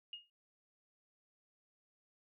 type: tone with exponential decay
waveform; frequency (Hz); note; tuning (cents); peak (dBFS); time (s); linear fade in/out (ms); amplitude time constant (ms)
sine; 2855; F7; +37; -40; 0.13-0.3; 2; 35
effects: none

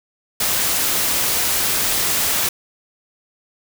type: noise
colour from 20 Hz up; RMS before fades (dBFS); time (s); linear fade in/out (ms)
white; -19; 0.4-2.49; 5
effects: none

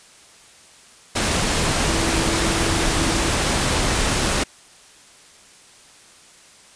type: tone in noise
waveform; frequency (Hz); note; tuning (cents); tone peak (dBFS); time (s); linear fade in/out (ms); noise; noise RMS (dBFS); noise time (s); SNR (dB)
sine; 329.6; E4; 0; -26; 1.88-3.3; 10; pink; -20; 1.15-4.44; -9
effects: white hiss -48 dBFS RMS until 6.75 s + resampled to 22050 Hz

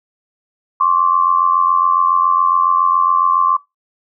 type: tone pair together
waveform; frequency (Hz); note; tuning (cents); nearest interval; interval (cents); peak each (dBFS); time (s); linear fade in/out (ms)
sine; 1059 / 1146.2; C6 / D6; +21 / -42; minor second; 137; -13; 0.8-3.57; 10
effects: noise-tail reverb RT60 0.2 s tail -22 dB re dry

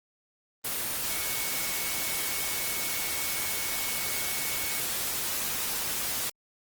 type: tone in noise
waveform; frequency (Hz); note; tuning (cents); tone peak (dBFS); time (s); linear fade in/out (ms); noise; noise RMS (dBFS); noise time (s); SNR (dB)
sine; 2217; C#7; 0; -39; 1.1-4.81; 10; white; -31; 0.64-6.3; -11
effects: Opus 24 kbps

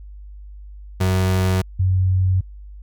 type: tone pair in turn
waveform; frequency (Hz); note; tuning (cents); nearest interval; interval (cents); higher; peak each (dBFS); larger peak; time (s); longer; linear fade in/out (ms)
35% pulse / sine; 93.2 / 93.2; F#2 / F#2; +13 / +13; unison; 0; neither; -14; neither; 1-1.62 / 1.79-2.41; neither; 10
effects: added 50 Hz sine -35 dBFS peak until 2.82 s

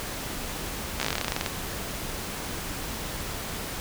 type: slowing click train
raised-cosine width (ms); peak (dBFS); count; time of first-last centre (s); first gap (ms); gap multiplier
0.2; -9; 17; 1-1.462; 14; 1.09
effects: pink hiss -34 dBFS RMS until 3.8 s

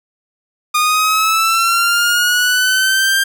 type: linear sweep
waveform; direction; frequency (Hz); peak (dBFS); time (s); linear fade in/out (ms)
sawtooth; up; 1219 to 1593; -8; 0.74-3.24; 10
effects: none

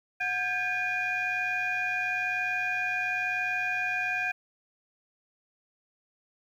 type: tone cluster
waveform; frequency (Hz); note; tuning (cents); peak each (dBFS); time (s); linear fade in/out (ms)
sine; 733 / 1591 / 1692 / 2442; F#5 / G6 / G#6 / D#7; -16 / +25 / +32 / -33; -34 / -30 / -37 / -29; 0.2-4.32; 10
effects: tanh soft clip ceiling -21 dBFS + 10-bit

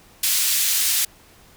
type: band-pass noise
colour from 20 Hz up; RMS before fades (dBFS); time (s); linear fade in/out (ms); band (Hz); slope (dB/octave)
white; -20; 0.23-1.05; 5; 2500 to 16000; 12
effects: pink hiss -51 dBFS RMS until 1.56 s

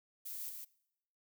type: noise with echo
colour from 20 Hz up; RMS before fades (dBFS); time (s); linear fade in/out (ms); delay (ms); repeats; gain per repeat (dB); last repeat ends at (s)
violet; -44; 0.25-0.5; 10; 150; 1; -3; 0.65
effects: noise-tail reverb RT60 0.8 s tail -22 dB re dry

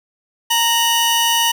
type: tone pair together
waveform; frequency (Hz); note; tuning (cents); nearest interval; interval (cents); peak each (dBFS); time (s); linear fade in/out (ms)
sawtooth; 928 / 2946; A#5 / F#7; -8 / -8; octave + minor sixth; 2000; -13; 0.5-1.52; 10
effects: 7-bit

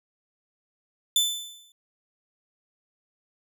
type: tone with exponential decay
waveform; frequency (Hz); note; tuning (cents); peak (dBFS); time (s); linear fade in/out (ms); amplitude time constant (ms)
sawtooth; 3520; A7; 0; -14; 1.16-1.72; 2; 120
effects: none

